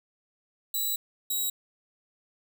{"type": "tone pair in turn", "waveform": "5% pulse", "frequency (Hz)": [3932, 3856], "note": ["B7", "B7"], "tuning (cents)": [-8, -42], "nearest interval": "unison", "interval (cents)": 34, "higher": "first", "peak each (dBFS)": -19, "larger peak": "neither", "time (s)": [[0.74, 0.96], [1.3, 1.5]], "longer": "first", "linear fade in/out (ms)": 5, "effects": []}